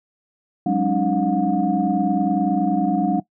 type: tone cluster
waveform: sine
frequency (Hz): 185.2 / 204.5 / 276.5 / 306.2 / 718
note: F#3 / G#3 / C#4 / D#4 / F5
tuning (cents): +2 / -26 / -4 / -28 / +48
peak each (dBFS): -23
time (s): 0.66-3.2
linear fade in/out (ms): 5
effects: noise-tail reverb RT60 0.1 s tail -19 dB re dry + tanh soft clip ceiling -5 dBFS